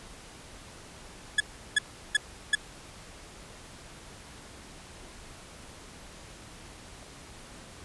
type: tone bursts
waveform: 30% pulse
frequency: 1700 Hz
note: G#6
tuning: 40 cents sharp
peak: -17 dBFS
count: 4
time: 1.38-2.552 s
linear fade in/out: 5 ms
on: 23 ms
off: 360 ms
effects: pink hiss -48 dBFS RMS until 7.84 s + resampled to 24000 Hz